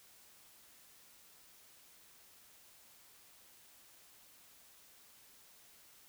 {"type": "silence", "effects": ["white hiss -62 dBFS RMS until 6.08 s"]}